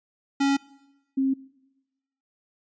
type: tone pair in turn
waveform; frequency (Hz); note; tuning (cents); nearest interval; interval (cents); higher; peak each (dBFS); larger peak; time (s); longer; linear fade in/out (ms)
square / sine; 277.2 / 267.7; C#4 / C4; 0 / +40; minor second; 60; first; -20; neither; 0.4-0.57 / 1.17-1.34; neither; 10
effects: noise-tail reverb RT60 1.0 s tail -22 dB re dry + resampled to 16000 Hz